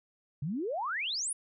sine exponential sweep, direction up, 130.81 to 10590 Hz, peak -31 dBFS, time 0.42-1.33 s, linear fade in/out 5 ms, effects none

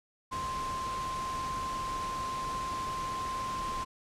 sine tone in noise, 1046.5 Hz, C6, in tune, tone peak -33 dBFS, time 0.31-3.85 s, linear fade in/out 20 ms, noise pink, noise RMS -41 dBFS, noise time 0.31-3.85 s, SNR +5 dB, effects low-pass 8000 Hz 12 dB/octave

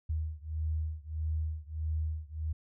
sine beating tone pair, 77.78 / 79.38 Hz, D#2 / D#2, 0 / +35 cents, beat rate 1.6 Hz, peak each -34 / -35 dBFS, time 0.09-2.53 s, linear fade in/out 10 ms, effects none

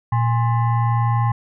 sine tone with frequency modulation, 116.54 Hz, A#2, in tune, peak -15 dBFS, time 0.12-1.32 s, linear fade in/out 5 ms, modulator 937 Hz, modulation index 0.67, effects none

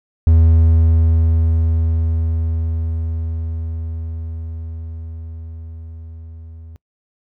triangle tone with level ramp, 81.4 Hz, E2, 21 cents flat, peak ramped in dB -5 to -32 dBFS, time 0.27-6.76 s, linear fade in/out 0 ms, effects noise-tail reverb RT60 0.1 s tail -24 dB re dry

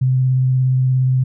sine tone with vibrato, 129.3 Hz, C3, 20 cents flat, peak -12 dBFS, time 0.01-1.24 s, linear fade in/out 10 ms, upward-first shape sine, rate 17 Hz, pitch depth 13 cents each way, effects none

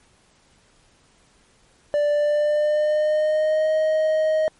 triangle tone with pitch glide, 587.3 to 625.8 Hz, D5 to D#5, 0 to +10 cents, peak -15 dBFS, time 1.94-4.48 s, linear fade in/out 0 ms, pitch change +110 cents, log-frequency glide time 2.1-3.71 s, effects pink hiss -58 dBFS RMS until 4.59 s + MP3 48 kbps

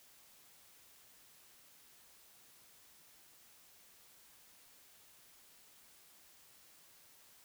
silence, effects white hiss -63 dBFS RMS until 7.44 s

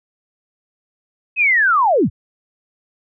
sine linear sweep, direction down, 2593 to 58.27 Hz, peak -11 dBFS, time 1.36-2.1 s, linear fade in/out 50 ms, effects none

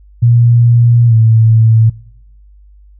sine tone with pitch glide, 118.7 to 112.17 Hz, A#2 to A2, +32 to +34 cents, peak -4 dBFS, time 0.22-1.9 s, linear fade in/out 10 ms, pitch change -98 cents, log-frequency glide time 1.07-1.14 s, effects noise-tail reverb RT60 0.9 s tail -25 dB re dry + added 50 Hz sine -38 dBFS peak until 2.99 s

